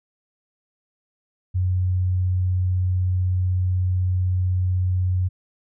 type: tone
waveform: sine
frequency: 91.6 Hz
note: F#2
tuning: 17 cents flat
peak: -18 dBFS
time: 1.54-5.29 s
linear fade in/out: 20 ms
effects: none